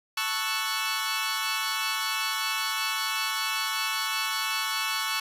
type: chord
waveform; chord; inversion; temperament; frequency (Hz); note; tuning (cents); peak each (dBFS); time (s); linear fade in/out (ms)
15% pulse; F# minor seventh; first; equal; 880 / 1108.7 / 1318.5 / 1480; A5 / C#6 / E6 / F#6; 0 / 0 / 0 / 0; -28 / -24 / -27 / -26; 0.17-5.2; 5
effects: resampled to 32000 Hz